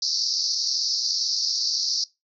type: band-pass noise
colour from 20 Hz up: white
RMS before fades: -25 dBFS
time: 0.02-2.04 s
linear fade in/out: 2 ms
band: 4300 to 5700 Hz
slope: 96 dB/octave
effects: noise-tail reverb RT60 0.2 s tail -20 dB re dry